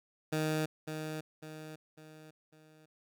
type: tone with echo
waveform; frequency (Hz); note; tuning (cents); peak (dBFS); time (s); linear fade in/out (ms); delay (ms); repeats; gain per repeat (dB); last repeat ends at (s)
15% pulse; 155.56; D#3; 0; -24; 0.32-0.66; 10; 550; 4; -7; 2.86
effects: none